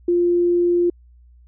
sine tone, 349.2 Hz, F4, in tune, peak -14 dBFS, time 0.08-0.9 s, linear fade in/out 5 ms, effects added 60 Hz sine -46 dBFS peak until 1.47 s

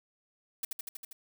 blue noise with echo, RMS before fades -33 dBFS, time 0.63-0.65 s, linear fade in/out 5 ms, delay 80 ms, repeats 6, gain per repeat -2 dB, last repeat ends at 1.13 s, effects none

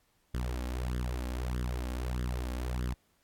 sawtooth tone with flanger, 61.74 Hz, B1, in tune, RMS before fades -34 dBFS, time 0.34-2.94 s, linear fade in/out 5 ms, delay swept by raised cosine 0.59 to 3.69 ms, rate 1.6 Hz, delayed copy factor +0.75, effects pink hiss -72 dBFS RMS until 3.23 s + AAC 64 kbps

